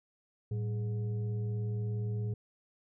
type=tone with frequency modulation; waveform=sine; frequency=110.4 Hz; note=A2; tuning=6 cents sharp; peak=-31 dBFS; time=0.51-2.34 s; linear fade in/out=5 ms; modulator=305 Hz; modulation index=0.42; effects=none